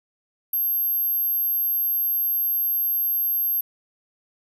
sine tone, 12510 Hz, G9, 5 cents flat, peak -20 dBFS, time 0.53-3.61 s, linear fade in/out 5 ms, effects none

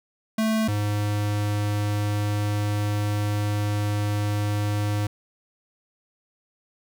square tone pair in turn, 220 / 103.83 Hz, A3 / G#2, 0 / 0 cents, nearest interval octave + minor second, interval 1300 cents, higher first, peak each -21 / -23 dBFS, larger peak first, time 0.38-0.68 / 0.68-5.07 s, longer second, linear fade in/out 5 ms, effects none

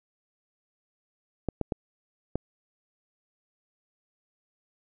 clicks, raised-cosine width 2 ms, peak -14 dBFS, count 4, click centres 1.487 / 1.613 / 1.722 / 2.356 s, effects none

